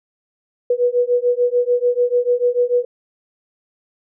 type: beating tone pair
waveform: sine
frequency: 485.2 / 492 Hz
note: B4 / B4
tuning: -31 / -7 cents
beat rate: 6.8 Hz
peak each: -17 / -17 dBFS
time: 0.7-2.85 s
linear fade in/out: 5 ms
effects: none

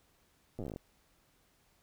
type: slowing click train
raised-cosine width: 2 ms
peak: -28 dBFS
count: 13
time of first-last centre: 0.59-0.761 s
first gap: 8 ms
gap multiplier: 1.1
effects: pink hiss -70 dBFS RMS until 1.82 s

